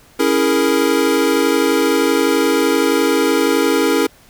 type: chord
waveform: square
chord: A# half-diminished seventh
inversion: first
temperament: equal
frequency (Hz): 277.2 / 329.6 / 415.3 / 466.2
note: C#4 / E4 / G#4 / A#4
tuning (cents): 0 / 0 / 0 / 0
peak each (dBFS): -19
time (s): 0.19-4.07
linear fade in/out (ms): 10
effects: pink hiss -48 dBFS RMS until 4.29 s